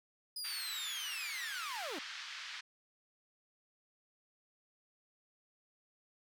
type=linear sweep; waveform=sawtooth; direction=down; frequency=5010 to 245.1 Hz; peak=-37 dBFS; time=0.36-1.99 s; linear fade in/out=5 ms
type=band-pass noise; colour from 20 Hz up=pink; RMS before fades=-46 dBFS; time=0.44-2.61 s; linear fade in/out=10 ms; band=1400 to 5200 Hz; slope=24 dB/octave
effects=none